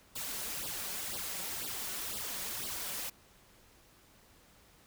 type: noise with flanger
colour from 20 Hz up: white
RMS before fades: -39 dBFS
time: 0.15-3.1 s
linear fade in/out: 10 ms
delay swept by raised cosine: 0.22 to 5.42 ms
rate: 2 Hz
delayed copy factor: +0.8
effects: pink hiss -62 dBFS RMS until 4.86 s